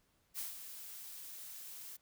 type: noise with ADSR envelope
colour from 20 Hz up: blue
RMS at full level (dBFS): -40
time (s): 0.34-1.97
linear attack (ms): 48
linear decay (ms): 150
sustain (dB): -9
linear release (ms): 13
effects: pink hiss -75 dBFS RMS until 2.01 s